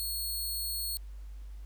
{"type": "tone", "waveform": "10% pulse", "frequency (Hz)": 4337, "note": "C#8", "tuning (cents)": -39, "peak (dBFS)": -26, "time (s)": [0, 0.97], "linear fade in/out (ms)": 0, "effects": ["added 50 Hz sine -41 dBFS peak until 1.65 s", "pink hiss -65 dBFS RMS until 1.65 s"]}